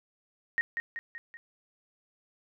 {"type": "tone with echo", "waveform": "sine", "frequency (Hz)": 1864.7, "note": "A#6", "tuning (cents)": 0, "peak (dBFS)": -24, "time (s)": [0.58, 0.61], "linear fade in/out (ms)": 0, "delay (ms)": 190, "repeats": 4, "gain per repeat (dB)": -5, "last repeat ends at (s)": 1.37, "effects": []}